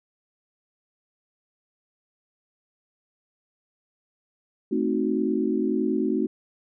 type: chord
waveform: sine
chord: A diminished seventh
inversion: none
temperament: equal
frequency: 220 / 261.6 / 311.1 / 370 Hz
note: A3 / C4 / Eb4 / Gb4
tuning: 0 / 0 / 0 / 0 cents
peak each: -27 dBFS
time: 4.71-6.27 s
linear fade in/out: 10 ms
effects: none

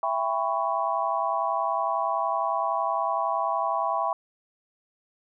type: chord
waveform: sine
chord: C# half-diminished seventh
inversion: first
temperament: just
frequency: 665.2 / 798.3 / 997.9 / 1108.7 Hz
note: E5 / G5 / B5 / C#6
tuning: +16 / +31 / +18 / 0 cents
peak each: -29 dBFS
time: 0.03-4.13 s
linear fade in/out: 2 ms
effects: none

